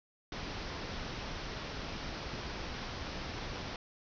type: low-pass noise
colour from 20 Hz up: pink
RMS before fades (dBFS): -41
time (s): 0.32-3.76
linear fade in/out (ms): 2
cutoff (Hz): 5800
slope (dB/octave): 96
effects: none